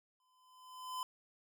square tone with exponential growth, 1018 Hz, C6, 48 cents flat, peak -37 dBFS, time 0.2-1.03 s, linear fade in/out 1 ms, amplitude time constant 180 ms, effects none

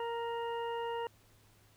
harmonic tone with a mistuned harmonic, 466.2 Hz, A#4, in tune, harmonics 1 / 2 / 3 / 4 / 6, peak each -37 / -38 / -51 / -50 / -50 dBFS, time 0-1.07 s, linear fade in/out 2 ms, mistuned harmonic 6, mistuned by +17 cents, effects added 105 Hz sine -66 dBFS peak until 1.76 s + pink hiss -66 dBFS RMS until 1.76 s

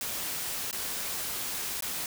white noise with dropouts, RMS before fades -34 dBFS, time 0.01-2.06 s, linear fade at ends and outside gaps 1 ms, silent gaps 0.711-0.728 / 1.807-1.823 s, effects none

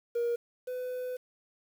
triangle tone pair in turn, 473.3 / 502.3 Hz, A#4 / B4, +26 / +29 cents, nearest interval minor second, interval 103 cents, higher second, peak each -24 / -31 dBFS, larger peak first, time 0.15-0.36 / 0.67-1.17 s, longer second, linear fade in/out 10 ms, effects tanh soft clip ceiling -23 dBFS + 9-bit

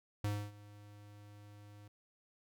square tone with ADSR envelope, 103.4 Hz, G#2, 7 cents flat, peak -33 dBFS, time 0.24-1.88 s, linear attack 3 ms, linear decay 270 ms, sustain -21 dB, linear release 5 ms, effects none

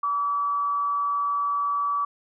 sine tone with frequency modulation, 1147 Hz, D6, 41 cents flat, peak -22 dBFS, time 0.03-2.05 s, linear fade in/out 5 ms, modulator 178 Hz, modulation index 0.2, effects none

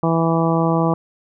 harmonic tone, 164.81 Hz, E3, in tune, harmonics 1 / 2 / 3 / 4 / 5 / 6 / 7, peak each -18 / -21 / -23 / -24 / -25 / -26 / -26 dBFS, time 0.03-0.94 s, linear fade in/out 2 ms, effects none

